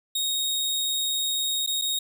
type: tone with dropouts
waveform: sawtooth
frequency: 3746 Hz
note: A#7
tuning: 8 cents sharp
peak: -21 dBFS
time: 0.15-1.99 s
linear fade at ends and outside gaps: 5 ms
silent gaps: 1.664-1.673 / 1.815-1.819 s
effects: none